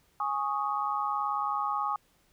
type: chord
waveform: sine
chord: Ab suspended fourth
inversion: none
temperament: just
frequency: 830.6 / 1107.5 / 1245.9 Hz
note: Ab5 / Db6 / Eb6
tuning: 0 / -2 / +2 cents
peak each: -32 dBFS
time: 0.2-1.96 s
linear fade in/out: 2 ms
effects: pink hiss -67 dBFS RMS until 2.32 s